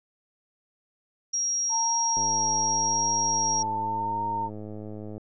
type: tone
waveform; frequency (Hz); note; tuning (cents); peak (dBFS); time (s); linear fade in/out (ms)
sine; 5640; F8; +16; -24; 1.33-3.63; 10
type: tone with vibrato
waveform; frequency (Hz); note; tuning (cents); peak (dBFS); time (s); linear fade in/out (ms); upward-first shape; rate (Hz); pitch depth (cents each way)
sine; 904; A5; +47; -26; 1.69-4.5; 50; triangle; 0.88; 38
type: click train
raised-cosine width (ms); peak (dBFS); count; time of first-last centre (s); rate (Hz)
2; -26; 320; 2.17-5.179; 106
effects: none